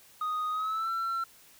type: tone with pitch glide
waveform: sine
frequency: 1244.5 to 1349.3 Hz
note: D#6 to E6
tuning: 0 to +40 cents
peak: -26 dBFS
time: 0.21-1.24 s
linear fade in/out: 5 ms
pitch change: +140 cents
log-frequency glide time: 0.51-0.91 s
effects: tanh soft clip ceiling -28 dBFS + white hiss -57 dBFS RMS until 1.59 s